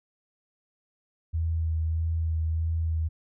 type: tone with vibrato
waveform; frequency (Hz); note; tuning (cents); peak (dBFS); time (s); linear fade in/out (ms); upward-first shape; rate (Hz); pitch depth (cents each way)
sine; 81; E2; -30; -24; 1.33-3.09; 20; sine; 1.6; 19
effects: none